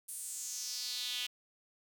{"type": "tone with high-pass filter sweep", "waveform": "sawtooth", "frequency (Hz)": 246.6, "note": "B3", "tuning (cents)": -2, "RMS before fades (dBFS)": -40, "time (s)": [0.08, 1.27], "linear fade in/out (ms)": 10, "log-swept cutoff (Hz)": [10000, 3000], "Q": 3.7, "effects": []}